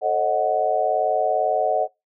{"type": "chord", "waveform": "sine", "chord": "D# half-diminished seventh", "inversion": "second", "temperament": "equal with one note detuned", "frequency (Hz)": [440, 542, 622.3, 740], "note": ["A4", "C#5", "D#5", "F#5"], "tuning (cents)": [0, -39, 0, 0], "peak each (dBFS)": [-27, -25, -22, -21], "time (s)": [0.01, 1.88], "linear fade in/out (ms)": 50, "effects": ["noise-tail reverb RT60 0.2 s tail -23 dB re dry"]}